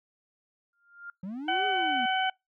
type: tone with exponential growth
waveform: sine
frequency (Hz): 1400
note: F6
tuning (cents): +4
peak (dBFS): -36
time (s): 0.73-1.1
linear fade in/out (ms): 2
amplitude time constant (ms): 80
type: linear two-way sweep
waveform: triangle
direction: up then down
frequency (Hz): 174.61 to 417.2 to 225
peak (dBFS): -32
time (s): 1.23-2.06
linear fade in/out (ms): 5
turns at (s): 1.66
type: harmonic tone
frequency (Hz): 755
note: F#5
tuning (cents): +35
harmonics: 1 / 2 / 3 / 4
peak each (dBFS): -27 / -31 / -36 / -32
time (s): 1.48-2.3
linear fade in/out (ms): 5
effects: noise-tail reverb RT60 0.2 s tail -26 dB re dry